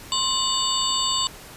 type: tone cluster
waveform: sine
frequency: 1058 / 2952 / 3614 / 4555 / 7650 Hz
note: C6 / F#7 / A7 / C#8 / A#8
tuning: +19 / -5 / +46 / +46 / +44 cents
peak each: -27 dBFS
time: 0.12-1.27 s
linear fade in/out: 0 ms
effects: pink hiss -42 dBFS RMS until 1.56 s + resampled to 32000 Hz